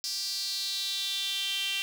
sawtooth tone with high-pass filter sweep, 392 Hz, G4, in tune, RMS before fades -32 dBFS, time 0.04-1.82 s, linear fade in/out 0 ms, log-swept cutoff 5000 to 2900 Hz, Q 5.6, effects none

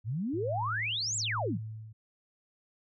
sine exponential two-way sweep, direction up then down, 98 to 7902 to 119.5 Hz, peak -30 dBFS, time 0.04-1.6 s, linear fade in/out 50 ms, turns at 1.17 s
sine tone with tremolo, 109.6 Hz, A2, 6 cents flat, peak -33 dBFS, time 0.33-1.93 s, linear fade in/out 10 ms, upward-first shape triangle, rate 1.1 Hz, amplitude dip 80%
effects none

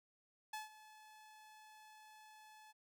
sawtooth tone with ADSR envelope, 861 Hz, A5, 38 cents flat, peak -38 dBFS, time 0.53-2.73 s, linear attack 6 ms, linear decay 150 ms, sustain -17 dB, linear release 26 ms, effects none

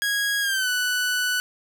sawtooth tone with pitch glide, 1650 to 1487.1 Hz, G#6 to F#6, -12 to +8 cents, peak -18 dBFS, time 0.02-1.4 s, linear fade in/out 0 ms, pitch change -180 cents, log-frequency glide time 0.41-0.69 s, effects none

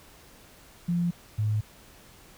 sine tone pair in turn, 173.3 / 106.78 Hz, F3 / G#2, -13 / +49 cents, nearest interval minor sixth, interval 838 cents, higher first, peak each -23 dBFS, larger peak neither, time 0.88-1.11 / 1.38-1.61 s, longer neither, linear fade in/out 10 ms, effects pink hiss -53 dBFS RMS until 2.37 s

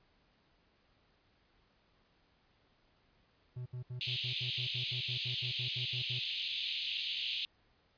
triangle tone bursts, 124.3 Hz, B2, 12 cents sharp, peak -37 dBFS, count 16, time 3.56-6.195 s, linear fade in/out 10 ms, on 100 ms, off 69 ms
pink band-pass noise, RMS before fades -38 dBFS, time 4.01-7.45 s, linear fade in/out 0 ms, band 2700 to 4100 Hz, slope 48 dB/octave
effects pink hiss -71 dBFS RMS until 7.97 s + resampled to 11025 Hz

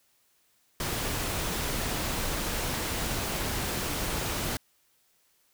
pink noise, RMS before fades -31 dBFS, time 0.8-4.57 s, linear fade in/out 2 ms, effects white hiss -68 dBFS RMS until 5.53 s

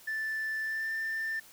sine tone with pitch glide, 1760 to 1786.6 Hz, A6 to A6, 0 to +26 cents, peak -29 dBFS, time 0.07-1.4 s, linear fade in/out 10 ms, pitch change +26 cents, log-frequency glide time 0.62-0.93 s, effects tanh soft clip ceiling -29 dBFS + white hiss -55 dBFS RMS until 1.52 s

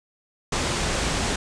pink low-pass noise, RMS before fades -25 dBFS, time 0.52-1.36 s, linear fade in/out 5 ms, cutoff 9000 Hz, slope 48 dB/octave, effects none

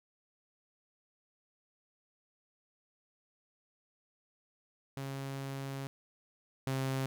sawtooth tone pair in turn, 136.5 / 133.38 Hz, C#3 / C3, -26 / +34 cents, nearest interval unison, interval 40 cents, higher first, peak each -34 / -28 dBFS, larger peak second, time 4.97-5.87 / 6.67-7.06 s, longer first, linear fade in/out 0 ms, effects none

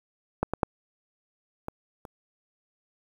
clicks, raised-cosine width 1 ms, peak -10 / -13 / -7 / -19 / -27 dBFS, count 5, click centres 0.43 / 0.536 / 0.632 / 1.684 / 2.052 s, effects 8-bit

